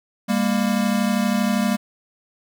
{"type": "tone pair together", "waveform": "square", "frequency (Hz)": [200.8, 233.4], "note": ["G3", "A#3"], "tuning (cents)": [42, 2], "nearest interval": "minor third", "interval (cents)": 260, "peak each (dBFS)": [-21, -22], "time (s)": [0.28, 1.77], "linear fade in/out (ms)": 20, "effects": []}